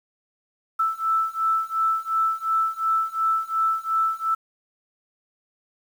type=beating tone pair; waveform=sine; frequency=1318.5 / 1321.3 Hz; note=E6 / E6; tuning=0 / +4 cents; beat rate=2.8 Hz; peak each=-24 / -23 dBFS; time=0.79-4.35 s; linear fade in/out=10 ms; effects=8-bit